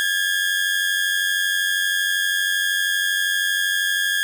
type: tone pair together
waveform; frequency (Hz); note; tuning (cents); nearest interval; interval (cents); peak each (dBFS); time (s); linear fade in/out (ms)
30% pulse; 1624.3 / 1717; G#6 / A6; -39 / -43; minor second; 96; -18 / -21; 0-4.23; 0
effects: none